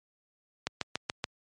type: click train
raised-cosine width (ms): 0.2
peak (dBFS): -12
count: 5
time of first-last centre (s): 0.67-1.241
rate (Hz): 7
effects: high-pass 80 Hz 12 dB/octave + MP3 48 kbps